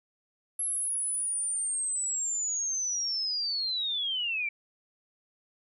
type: linear sweep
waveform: sine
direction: down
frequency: 11175 to 2298 Hz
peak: -28 dBFS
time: 0.59-4.49 s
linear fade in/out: 5 ms
effects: none